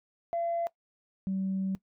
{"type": "tone pair in turn", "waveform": "sine", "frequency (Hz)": [680, 191.43], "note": ["F5", "G3"], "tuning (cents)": [-46, -41], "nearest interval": "octave + minor seventh", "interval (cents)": 2195, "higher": "first", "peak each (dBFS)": [-27, -27], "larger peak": "neither", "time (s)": [[0.33, 0.67], [1.27, 1.75]], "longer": "second", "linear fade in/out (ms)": 0, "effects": ["noise-tail reverb RT60 0.1 s tail -20 dB re dry", "tanh soft clip ceiling -24 dBFS"]}